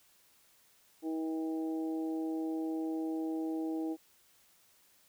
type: harmonic tone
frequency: 160 Hz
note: D#3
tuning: 49 cents sharp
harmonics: 2 / 3 / 4 / 5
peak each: -33 / -44 / -49 / -48 dBFS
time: 1.02-3.97 s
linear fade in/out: 50 ms
effects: white hiss -66 dBFS RMS until 5.08 s